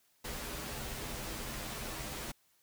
pink noise with comb filter, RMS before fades -41 dBFS, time 0.24-2.32 s, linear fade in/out 10 ms, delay 11 ms, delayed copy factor -0.6, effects white hiss -71 dBFS RMS until 2.62 s

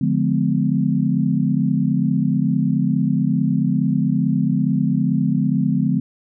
sine chord, D diminished seventh, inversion none, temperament just, 146.83 / 176.2 / 211.4 / 253.7 Hz, D3 / F3 / Ab3 / Cb4, 0 / +16 / +31 / +47 cents, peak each -21 dBFS, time 0.01-6 s, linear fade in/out 5 ms, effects none

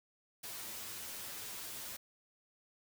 white noise with comb filter, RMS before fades -45 dBFS, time 0.43-1.97 s, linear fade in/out 10 ms, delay 9 ms, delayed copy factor +0.75, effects none

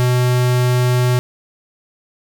square tone, 124.5 Hz, B2, 14 cents sharp, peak -13 dBFS, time 0-1.19 s, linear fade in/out 0 ms, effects none

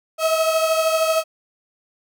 35% pulse beating tone pair, 640 / 653 Hz, D#5 / E5, +49 / -17 cents, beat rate 13 Hz, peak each -16 / -22 dBFS, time 0.18-1.24 s, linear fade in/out 50 ms, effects none

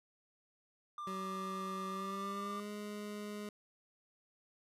triangle tone with vibrato, 1187 Hz, D6, 18 cents sharp, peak -39 dBFS, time 0.98-2.6 s, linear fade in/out 2 ms, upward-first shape square, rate 8.8 Hz, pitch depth 9 cents each way
25% pulse tone with pitch glide, 189.6 to 208 Hz, F#3 to G#3, +43 to +3 cents, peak -38 dBFS, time 1.07-3.49 s, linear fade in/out 2 ms, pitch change +160 cents, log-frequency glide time 1.9-2.69 s
effects resampled to 32000 Hz

